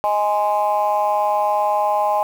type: chord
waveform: sine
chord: Ab major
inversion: second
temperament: just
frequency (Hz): 623 / 830.6 / 1038.3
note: Eb5 / Ab5 / C6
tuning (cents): +2 / 0 / -14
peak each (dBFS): -20 / -17 / -22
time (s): 0.04-2.23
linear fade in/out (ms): 0
effects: tanh soft clip ceiling -8 dBFS + 7-bit